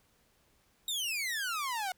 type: exponential sweep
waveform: sawtooth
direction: down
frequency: 3800 to 719 Hz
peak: -29 dBFS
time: 0.88-1.92 s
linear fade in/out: 2 ms
effects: pink hiss -69 dBFS RMS until 1.97 s